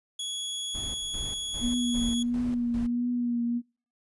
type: tone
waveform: sawtooth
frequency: 3358 Hz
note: G#7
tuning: 18 cents sharp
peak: -28 dBFS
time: 0.19-2.23 s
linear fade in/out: 5 ms
type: noise with tremolo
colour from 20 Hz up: brown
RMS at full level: -37 dBFS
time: 0.74-2.87 s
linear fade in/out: 10 ms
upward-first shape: square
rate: 2.5 Hz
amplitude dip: 80%
type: tone with vibrato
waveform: sine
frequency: 240.3 Hz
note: B3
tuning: 47 cents flat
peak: -25 dBFS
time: 1.6-3.62 s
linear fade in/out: 50 ms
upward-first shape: triangle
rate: 1.5 Hz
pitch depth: 34 cents each way
effects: noise-tail reverb RT60 0.4 s tail -23 dB re dry + resampled to 24000 Hz